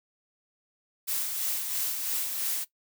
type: noise with tremolo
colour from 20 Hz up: blue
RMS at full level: -29 dBFS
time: 1.07-2.65 s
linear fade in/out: 20 ms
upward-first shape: sine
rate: 3 Hz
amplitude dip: 40%
effects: noise-tail reverb RT60 0.1 s tail -17 dB re dry